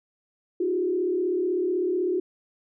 sine tone with frequency modulation, 362.3 Hz, F#4, 36 cents flat, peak -22 dBFS, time 0.6-2.2 s, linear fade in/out 5 ms, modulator 36 Hz, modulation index 0.89, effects none

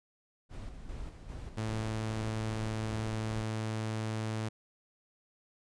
brown noise with tremolo, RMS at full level -42 dBFS, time 0.49-3.45 s, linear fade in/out 50 ms, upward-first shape square, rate 2.5 Hz, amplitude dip 45%
sawtooth tone, 110 Hz, A2, in tune, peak -29 dBFS, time 1.57-4.49 s, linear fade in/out 10 ms
effects resampled to 22050 Hz

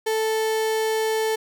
35% pulse tone, 440 Hz, A4, in tune, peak -19 dBFS, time 0.06-1.36 s, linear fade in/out 10 ms, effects none

